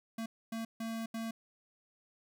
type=tone bursts at uneven times; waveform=square; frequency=226.1 Hz; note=A3; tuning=47 cents sharp; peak=-37 dBFS; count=4; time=0.18-0.26 / 0.52-0.65 / 0.8-1.06 / 1.14-1.31 s; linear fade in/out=5 ms; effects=none